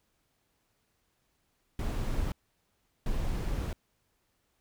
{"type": "noise bursts at uneven times", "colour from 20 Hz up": "brown", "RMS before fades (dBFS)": -31, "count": 2, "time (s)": [[1.79, 2.32], [3.06, 3.73]], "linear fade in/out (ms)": 2, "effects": ["pink hiss -75 dBFS RMS until 4.6 s"]}